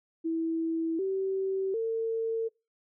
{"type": "tone with pitch steps", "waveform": "sine", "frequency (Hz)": [326.9, 384.3, 451.7], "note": ["E4", "G4", "A4"], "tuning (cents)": [-14, -34, 45], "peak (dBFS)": -27, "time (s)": [0.24, 2.49], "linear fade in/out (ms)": 20, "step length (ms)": 750, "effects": ["noise-tail reverb RT60 0.3 s tail -25 dB re dry"]}